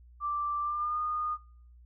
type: tone with pitch glide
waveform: sine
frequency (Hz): 1174.7 to 1225.3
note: D6 to D#6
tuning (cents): 0 to -27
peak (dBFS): -29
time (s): 0.2-1.38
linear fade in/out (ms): 50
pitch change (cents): +73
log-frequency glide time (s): 0.61-0.99
effects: noise-tail reverb RT60 0.5 s tail -20 dB re dry + added 60 Hz sine -52 dBFS peak until 1.85 s